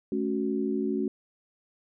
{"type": "chord", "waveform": "sine", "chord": "F# minor", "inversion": "first", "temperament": "equal with one note detuned", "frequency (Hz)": [216.3, 277.2, 370], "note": ["A3", "C#4", "F#4"], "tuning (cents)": [-29, 0, 0], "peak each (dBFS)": -30, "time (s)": [0.12, 1.08], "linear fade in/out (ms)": 2, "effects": []}